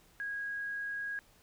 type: tone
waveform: sine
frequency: 1645 Hz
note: G#6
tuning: 17 cents flat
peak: -35 dBFS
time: 0.2-1.19 s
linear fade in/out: 0 ms
effects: pink hiss -64 dBFS RMS until 1.42 s